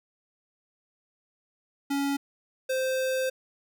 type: tone pair in turn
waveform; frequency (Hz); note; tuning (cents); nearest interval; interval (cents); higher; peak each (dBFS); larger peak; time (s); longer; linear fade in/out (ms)
square; 279.9 / 521.1; C#4 / C5; +17 / -7; major seventh; 1076; second; -26; neither; 1.9-2.17 / 2.69-3.3; second; 10
effects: none